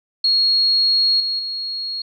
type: tone with level steps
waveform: sine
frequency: 4300 Hz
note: C8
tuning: 47 cents sharp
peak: -13 / -19 / -23 dBFS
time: 0.24-2.02 s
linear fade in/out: 5 ms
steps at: 1.2 / 1.39 s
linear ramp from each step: 2 ms
effects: none